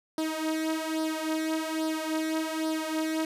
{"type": "tone with flanger", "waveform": "sawtooth", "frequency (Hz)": 316.6, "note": "D#4", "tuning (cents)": 30, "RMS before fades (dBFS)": -30, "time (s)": [0.18, 3.25], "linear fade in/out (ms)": 2, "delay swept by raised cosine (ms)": [0.2, 3.7], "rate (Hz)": 1.2, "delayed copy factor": 0.7, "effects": ["resampled to 32000 Hz"]}